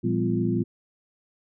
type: tone cluster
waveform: sine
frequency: 116.7 / 175.7 / 201.7 / 253.8 / 345.8 Hz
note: A#2 / F3 / G3 / B3 / F4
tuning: +2 / +11 / +50 / +47 / -17 cents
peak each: -28 dBFS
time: 0.03-0.64 s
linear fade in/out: 20 ms
effects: none